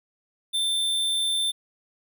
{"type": "tone", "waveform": "square", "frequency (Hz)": 3559, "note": "A7", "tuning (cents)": 19, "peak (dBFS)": -23, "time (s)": [0.53, 1.52], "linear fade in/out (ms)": 20, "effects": []}